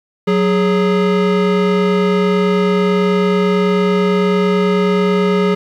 square tone pair together, 185 / 415.3 Hz, F#3 / G#4, 0 / 0 cents, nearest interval octave + major second, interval 1400 cents, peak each -15 dBFS, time 0.27-5.55 s, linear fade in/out 10 ms, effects low-pass 3000 Hz 12 dB/octave + 8-bit

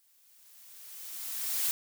blue noise with exponential growth, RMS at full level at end -28 dBFS, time 0-1.71 s, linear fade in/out 0 ms, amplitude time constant 370 ms, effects none

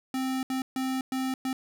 square tone bursts at uneven times, 261.6 Hz, C4, in tune, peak -28 dBFS, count 5, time 0.14-0.43 / 0.5-0.62 / 0.76-1.01 / 1.12-1.34 / 1.45-1.53 s, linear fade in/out 2 ms, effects none

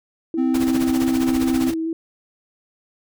sine tone with vibrato, 325.7 Hz, E4, 21 cents flat, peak -21 dBFS, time 0.34-1.93 s, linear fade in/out 2 ms, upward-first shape square, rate 4.6 Hz, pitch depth 13 cents each way
triangle tone, 259.4 Hz, C4, 15 cents flat, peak -16 dBFS, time 0.37-1.71 s, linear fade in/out 20 ms
pink noise with tremolo, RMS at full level -28 dBFS, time 0.54-1.74 s, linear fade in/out 5 ms, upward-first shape sine, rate 15 Hz, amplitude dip 75%
effects none

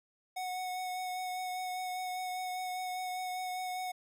square tone with vibrato, 736 Hz, F#5, 9 cents flat, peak -36 dBFS, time 0.36-3.92 s, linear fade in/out 10 ms, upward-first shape sine, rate 5 Hz, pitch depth 14 cents each way, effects none

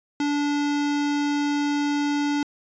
square tone, 290 Hz, D4, 22 cents flat, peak -22 dBFS, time 0.2-2.43 s, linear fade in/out 2 ms, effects resampled to 16000 Hz

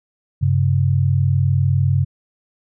sine tone pair together, 96.52 / 136.5 Hz, G2 / C#3, -26 / -26 cents, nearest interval tritone, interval 600 cents, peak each -16 dBFS, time 0.41-2.05 s, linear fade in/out 20 ms, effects none

